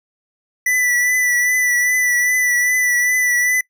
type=tone with vibrato; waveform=square; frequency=1975.5 Hz; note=B6; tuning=in tune; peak=-15 dBFS; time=0.66-3.61 s; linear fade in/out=5 ms; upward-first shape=triangle; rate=2.5 Hz; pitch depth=32 cents each way; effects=noise-tail reverb RT60 0.1 s tail -21 dB re dry